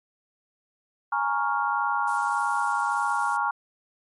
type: chord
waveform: sine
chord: Bb minor seventh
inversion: third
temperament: equal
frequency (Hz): 830.6 / 932.3 / 1108.7 / 1396.9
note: Ab5 / Bb5 / Db6 / F6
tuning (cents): 0 / 0 / 0 / 0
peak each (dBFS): -28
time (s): 1.12-3.51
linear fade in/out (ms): 5
type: noise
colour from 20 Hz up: violet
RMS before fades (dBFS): -39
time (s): 2.07-3.37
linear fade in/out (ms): 10
effects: MP3 48 kbps